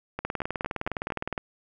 two click trains, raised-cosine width 0.5 ms, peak -16 / -14 dBFS, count 5 / 23, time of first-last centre 0.19-1.103 / 0.25-1.378 s, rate 4.38 / 19.5 Hz, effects none

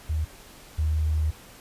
sine tone pair in turn, 77.78 / 77.47 Hz, D#2 / D#2, 0 / -7 cents, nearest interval unison, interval 7 cents, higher first, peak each -23 / -21 dBFS, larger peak second, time 0.09-0.25 / 0.78-1.31 s, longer second, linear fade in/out 10 ms, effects pink hiss -48 dBFS RMS until 1.6 s + resampled to 32000 Hz

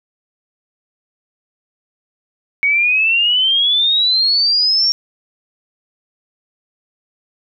sine exponential sweep, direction up, 2226 to 5570 Hz, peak -11 dBFS, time 2.63-4.92 s, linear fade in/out 0 ms, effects none

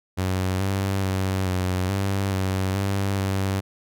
sawtooth tone with pitch steps, 93.3 / 97.3 / 95.1 / 92.1 / 98 / 94.9 / 98.4 / 96.7 Hz, F#2 / G2 / F#2 / F#2 / G2 / F#2 / G2 / G2, +15 / -12 / +48 / -7 / 0 / +44 / +7 / -23 cents, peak -18 dBFS, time 0.17-3.61 s, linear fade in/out 20 ms, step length 430 ms, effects none

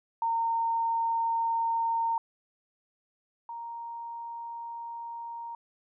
sine tone pair in turn, 917 / 932 Hz, A#5 / A#5, -29 / -1 cents, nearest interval unison, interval 28 cents, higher second, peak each -25 / -36 dBFS, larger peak first, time 0.22-2.18 / 3.49-5.55 s, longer second, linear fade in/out 2 ms, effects none

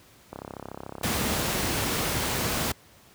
click train, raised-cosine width 1 ms, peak -22 dBFS, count 46, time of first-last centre 0.33-1.665 s, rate 33.7 Hz
pink noise, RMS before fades -27 dBFS, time 1.03-2.72 s, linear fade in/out 5 ms
sine tone bursts, 219.9 Hz, A3, 1 cent flat, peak -27 dBFS, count 6, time 1.05-1.326 s, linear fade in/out 5 ms, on 21 ms, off 30 ms
effects pink hiss -55 dBFS RMS until 3.14 s + high-pass 60 Hz 12 dB/octave

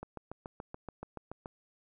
click train, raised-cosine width 1 ms, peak -27 dBFS, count 11, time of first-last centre 0.03-1.459 s, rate 7 Hz, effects none

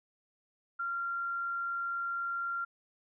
sine tone, 1382 Hz, F6, 19 cents flat, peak -32 dBFS, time 0.79-2.65 s, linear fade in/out 10 ms, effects none

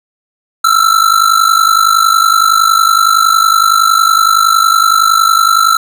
square ring-modulated tone, 1337 Hz, E6, 24 cents sharp, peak -4 dBFS, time 0.64-5.77 s, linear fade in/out 5 ms, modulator 25.4 Hz, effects none

